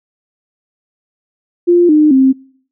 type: tone with pitch steps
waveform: sine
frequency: 349.2 / 304 / 264.6 Hz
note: F4 / D#4 / C4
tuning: 0 / -40 / +20 cents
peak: -5 dBFS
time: 1.67-2.33 s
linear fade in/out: 20 ms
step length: 220 ms
effects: noise-tail reverb RT60 0.6 s tail -25 dB re dry